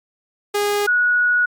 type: tone pair in turn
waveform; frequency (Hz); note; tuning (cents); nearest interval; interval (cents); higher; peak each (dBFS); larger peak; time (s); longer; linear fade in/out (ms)
sawtooth / sine; 410.9 / 1460.8; G#4 / F#6; -18 / -23; octave + minor seventh; 2195; second; -13; neither; 0.54-0.87 / 0.87-1.46; second; 10
effects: MP3 96 kbps